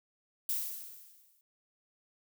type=noise with exponential decay; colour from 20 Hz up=violet; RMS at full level=-31 dBFS; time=0.49-1.41 s; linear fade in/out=2 ms; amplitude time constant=200 ms; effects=none